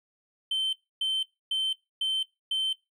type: tone bursts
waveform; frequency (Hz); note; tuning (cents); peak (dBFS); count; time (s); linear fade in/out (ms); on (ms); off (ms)
triangle; 3094; G7; -23; -22; 5; 0.51-2.73; 5; 220; 280
effects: noise-tail reverb RT60 0.2 s tail -21 dB re dry + tanh soft clip ceiling -21 dBFS